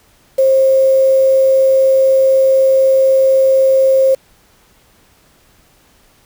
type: tone with quantisation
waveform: sine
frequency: 532 Hz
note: C5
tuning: 29 cents sharp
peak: -7 dBFS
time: 0.38-4.15 s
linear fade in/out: 10 ms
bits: 5
effects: pink hiss -51 dBFS RMS until 6.25 s